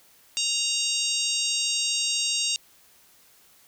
harmonic tone, 932.3 Hz, A#5, in tune, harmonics 3 / 4 / 5 / 6 / 7 / 8 / 9, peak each -29 / -30 / -31 / -32 / -32 / -33 / -34 dBFS, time 0.37-2.56 s, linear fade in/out 0 ms, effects white hiss -57 dBFS RMS until 3.67 s

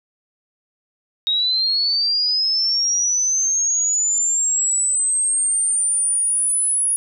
sine linear sweep, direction up, 3758 to 10430 Hz, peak -16 dBFS, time 1.27-6.96 s, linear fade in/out 0 ms, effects none

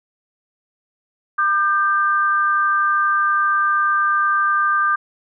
sine tone pair together, 1200.4 / 1568 Hz, D6 / G6, +38 / 0 cents, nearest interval perfect fourth, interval 462 cents, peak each -16 / -19 dBFS, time 1.38-4.96 s, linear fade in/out 10 ms, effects none

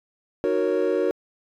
triangle chord, D# minor seventh, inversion none, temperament equal, 311.1 / 370 / 466.2 / 554.4 Hz, D#4 / F#4 / A#4 / C#5, 0 / 0 / 0 / 0 cents, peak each -26 / -22 / -22 / -24 dBFS, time 0.44-1.11 s, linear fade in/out 0 ms, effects tanh soft clip ceiling -9 dBFS

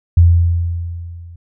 sine tone with level ramp, 85.4 Hz, F2, 38 cents flat, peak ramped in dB -3 to -33 dBFS, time 0.17-1.36 s, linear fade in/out 5 ms, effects none

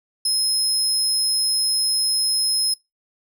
30% pulse tone, 5140 Hz, E8, 45 cents flat, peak -14 dBFS, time 0.25-2.74 s, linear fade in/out 5 ms, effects noise-tail reverb RT60 0.2 s tail -25 dB re dry

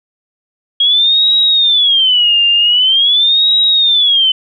sine tone with vibrato, 3274 Hz, G#7, 25 cents flat, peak -7 dBFS, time 0.8-4.32 s, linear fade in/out 5 ms, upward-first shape sine, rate 0.45 Hz, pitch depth 270 cents each way, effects none

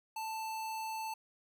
square tone, 883 Hz, A5, 6 cents sharp, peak -38 dBFS, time 0.16-1.14 s, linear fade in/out 5 ms, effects none

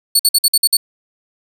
20% pulse tone bursts, 4435 Hz, C#8, in tune, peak -3 dBFS, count 7, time 0.15-0.77 s, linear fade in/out 5 ms, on 44 ms, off 52 ms, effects none

